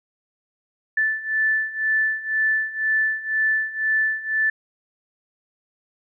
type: beating tone pair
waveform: sine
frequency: 1754 / 1756 Hz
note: A6 / A6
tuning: -6 / -4 cents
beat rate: 2 Hz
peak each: -24 / -21 dBFS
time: 0.97-4.5 s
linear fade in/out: 5 ms
effects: none